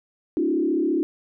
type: tone with frequency modulation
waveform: sine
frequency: 321.5 Hz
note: E4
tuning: 43 cents flat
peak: -19 dBFS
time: 0.37-1.03 s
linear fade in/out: 0 ms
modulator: 34.8 Hz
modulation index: 1.4
effects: none